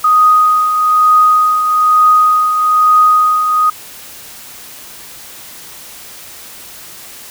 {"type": "tone with tremolo", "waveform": "sine", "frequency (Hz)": 1246, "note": "D#6", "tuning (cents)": 2, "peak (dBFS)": -4, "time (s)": [0.04, 3.7], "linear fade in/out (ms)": 5, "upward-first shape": "triangle", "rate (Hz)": 1.1, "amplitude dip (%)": 55, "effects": ["white hiss -33 dBFS RMS until 7.3 s"]}